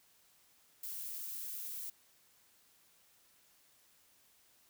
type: noise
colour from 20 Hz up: violet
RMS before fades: -43 dBFS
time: 0.83-1.9 s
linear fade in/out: 5 ms
effects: white hiss -68 dBFS RMS until 4.69 s